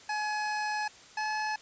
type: tone pair in turn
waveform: 25% pulse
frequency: 846 / 856.8 Hz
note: G#5 / A5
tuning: +32 / -46 cents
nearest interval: unison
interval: 22 cents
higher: second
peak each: -26 / -26 dBFS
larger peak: neither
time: 0.09-0.88 / 1.17-1.56 s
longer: first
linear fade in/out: 5 ms
effects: white hiss -53 dBFS RMS until 1.61 s + resampled to 16000 Hz